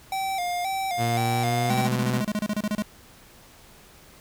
square tone with vibrato, 739 Hz, F#5, 2 cents flat, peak -26 dBFS, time 0.12-1.87 s, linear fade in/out 2 ms, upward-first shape square, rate 1.9 Hz, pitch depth 75 cents each way
sawtooth tone with pitch glide, 116.8 to 125.18 Hz, A#2 to B2, +4 to +24 cents, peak -20 dBFS, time 0.97-2.24 s, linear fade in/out 50 ms, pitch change +120 cents, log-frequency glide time 1.21-1.8 s
square tone bursts, 210 Hz, G#3, 19 cents sharp, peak -24 dBFS, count 16, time 1.7-2.823 s, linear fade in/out 2 ms, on 43 ms, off 29 ms
effects pink hiss -51 dBFS RMS until 4.2 s

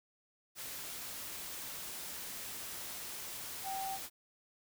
sine tone in noise, 774 Hz, G5, 22 cents flat, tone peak -37 dBFS, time 3.63-3.99 s, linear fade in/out 50 ms, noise white, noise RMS -44 dBFS, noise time 0.55-4.1 s, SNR +4 dB, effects none

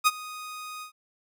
sawtooth tone with ADSR envelope, 1244.5 Hz, D#6, in tune, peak -12 dBFS, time 0.04-0.92 s, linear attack 29 ms, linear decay 34 ms, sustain -21 dB, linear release 100 ms, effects none

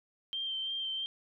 sine tone with vibrato, 3147 Hz, G7, 6 cents sharp, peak -33 dBFS, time 0.33-1.06 s, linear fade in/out 0 ms, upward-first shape sine, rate 3 Hz, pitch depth 19 cents each way, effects none

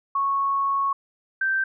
sine tone pair in turn, 1104 / 1561.3 Hz, C#6 / G6, -7 / -7 cents, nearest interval tritone, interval 600 cents, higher second, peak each -20 dBFS, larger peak neither, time 0.15-0.93 / 1.41-1.64 s, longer first, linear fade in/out 5 ms, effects none

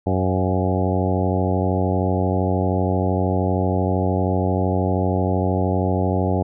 harmonic tone with a mistuned harmonic, 92.9 Hz, F#2, 7 cents sharp, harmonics 1 / 2 / 3 / 4 / 5 / 6 / 7 / 8 / 9, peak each -21 / -24 / -26 / -27 / -28 / -29 / -29 / -30 / -31 dBFS, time 0.06-6.43 s, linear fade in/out 10 ms, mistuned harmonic 7, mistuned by +27 cents, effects none

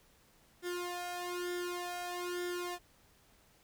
sawtooth tone with flanger, 354.3 Hz, F4, 25 cents sharp, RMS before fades -39 dBFS, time 0.62-2.79 s, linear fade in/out 50 ms, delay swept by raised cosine 0.57 to 1.29 ms, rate 1.1 Hz, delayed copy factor +0.95, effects pink hiss -66 dBFS RMS until 3.63 s

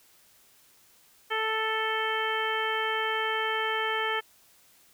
harmonic tone with a mistuned harmonic, 440 Hz, A4, in tune, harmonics 1 / 2 / 3 / 4 / 5 / 6 / 7, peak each -33 / -33 / -33 / -32 / -35 / -42 / -35 dBFS, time 1.3-4.21 s, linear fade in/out 20 ms, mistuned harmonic 7, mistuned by +17 cents, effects white hiss -60 dBFS RMS until 4.93 s

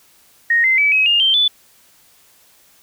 sine tone with pitch steps, 1864.7 / 2069 / 2296 / 2547 / 2826 / 3136 / 3480 Hz, A#6 / C7 / D7 / D#7 / F7 / G7 / A7, 0 / -20 / -40 / +40 / +20 / 0 / -20 cents, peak -11 dBFS, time 0.5-1.48 s, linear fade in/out 5 ms, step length 140 ms, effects white hiss -52 dBFS RMS until 2.82 s

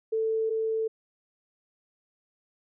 sine tone pair in turn, 443.6 / 443.6 Hz, A4 / A4, +14 / +14 cents, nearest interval unison, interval 0 cents, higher neither, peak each -24 / -25 dBFS, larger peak first, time 0.12-0.5 / 0.5-0.88 s, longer neither, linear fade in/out 10 ms, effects none

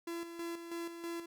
45% pulse tone with tremolo, 338.2 Hz, E4, 44 cents sharp, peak -38 dBFS, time 0.07-1.26 s, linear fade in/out 5 ms, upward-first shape square, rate 3.1 Hz, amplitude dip 55%, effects none

